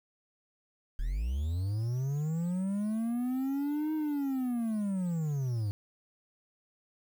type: linear two-way sweep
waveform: triangle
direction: up then down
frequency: 34 to 313.8 to 98.3 Hz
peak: -27 dBFS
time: 0.99-5.71 s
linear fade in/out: 0 ms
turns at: 3.94 s
effects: 9-bit